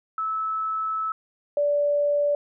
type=tone pair in turn; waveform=sine; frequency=1304 / 580.9 Hz; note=E6 / D5; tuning=-19 / -19 cents; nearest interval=octave + major second; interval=1400 cents; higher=first; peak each=-24 / -19 dBFS; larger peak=second; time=0.18-1.12 / 1.57-2.35 s; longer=first; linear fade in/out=2 ms; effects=none